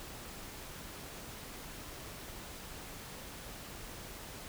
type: silence
effects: pink hiss -47 dBFS RMS until 4.48 s